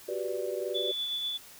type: chord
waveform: sine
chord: G major seventh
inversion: third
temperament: equal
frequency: 370 / 392 / 493.9 / 587.3 Hz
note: F#4 / G4 / B4 / D5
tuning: 0 / 0 / 0 / 0 cents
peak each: -36 dBFS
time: 0.08-0.92 s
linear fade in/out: 10 ms
type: tone with tremolo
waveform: sine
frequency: 3461 Hz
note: A7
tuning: 29 cents flat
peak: -29 dBFS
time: 0.74-1.38 s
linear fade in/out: 20 ms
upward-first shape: sine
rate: 8.1 Hz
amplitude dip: 30%
effects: white hiss -51 dBFS RMS until 1.59 s